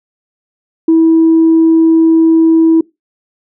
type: tone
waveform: sine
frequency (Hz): 325.4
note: E4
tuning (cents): -22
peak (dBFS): -3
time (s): 0.88-2.81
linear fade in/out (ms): 5
effects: noise-tail reverb RT60 0.2 s tail -23 dB re dry + tanh soft clip ceiling -1 dBFS